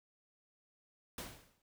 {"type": "noise with exponential decay", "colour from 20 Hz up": "pink", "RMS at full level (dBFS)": -41, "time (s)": [1.18, 1.62], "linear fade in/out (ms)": 2, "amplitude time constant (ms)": 94, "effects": []}